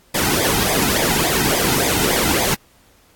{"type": "noise with flanger", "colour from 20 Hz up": "pink", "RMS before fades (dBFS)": -18, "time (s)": [0.14, 2.55], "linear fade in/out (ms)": 10, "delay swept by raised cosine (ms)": [0.7, 1.8], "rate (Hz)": 3.5, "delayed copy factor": -0.8, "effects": ["pink hiss -54 dBFS RMS until 3.15 s", "AAC 64 kbps"]}